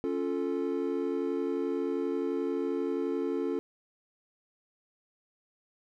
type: chord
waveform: triangle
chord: Db augmented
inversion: none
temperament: equal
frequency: 277.2 / 349.2 / 440 Hz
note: Db4 / F4 / A4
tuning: 0 / 0 / 0 cents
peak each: -31 dBFS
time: 0.04-3.59 s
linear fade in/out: 0 ms
effects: none